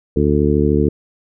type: harmonic tone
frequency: 73.42 Hz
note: D2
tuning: in tune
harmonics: 1 / 2 / 3 / 4 / 5 / 6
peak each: -19 / -19 / -19 / -19 / -19 / -19 dBFS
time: 0.16-0.89 s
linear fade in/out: 5 ms
effects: none